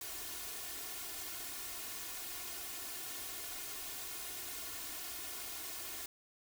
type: noise with comb filter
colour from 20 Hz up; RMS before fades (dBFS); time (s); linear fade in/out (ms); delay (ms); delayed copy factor
white; -44; 0.01-6.06; 2; 2.8; +0.8
effects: none